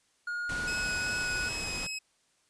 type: tone with pitch glide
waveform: triangle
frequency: 1432 to 1467.2 Hz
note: F6 to F#6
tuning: +43 to -15 cents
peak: -30 dBFS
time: 0.27-1.49 s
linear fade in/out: 5 ms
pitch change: +42 cents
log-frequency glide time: 0.45-0.87 s
type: noise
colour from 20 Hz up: pink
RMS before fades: -39 dBFS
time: 0.49-1.87 s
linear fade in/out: 5 ms
type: tone with vibrato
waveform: 20% pulse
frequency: 2546 Hz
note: D#7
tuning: 39 cents sharp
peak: -29 dBFS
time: 0.67-1.99 s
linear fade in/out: 10 ms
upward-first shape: sine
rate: 2.6 Hz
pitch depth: 12 cents each way
effects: white hiss -70 dBFS RMS until 2.49 s + resampled to 22050 Hz